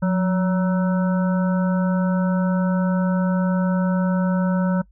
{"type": "harmonic tone with a mistuned harmonic", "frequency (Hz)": 188.1, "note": "F#3", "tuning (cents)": 29, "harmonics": [1, 3, 5, 7, 8], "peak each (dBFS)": [-17, -27, -31, -34, -35], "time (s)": [0.02, 4.82], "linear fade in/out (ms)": 10, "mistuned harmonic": 1, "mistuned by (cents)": -67, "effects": ["noise-tail reverb RT60 0.1 s tail -22 dB re dry", "added 50 Hz sine -50 dBFS peak until 4.91 s"]}